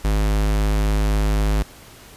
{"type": "tone", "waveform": "square", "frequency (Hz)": 51.9, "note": "G#1", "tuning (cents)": 0, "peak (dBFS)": -17, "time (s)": [0.04, 1.63], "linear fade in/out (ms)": 10, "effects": ["pink hiss -44 dBFS RMS until 2.16 s", "resampled to 32000 Hz"]}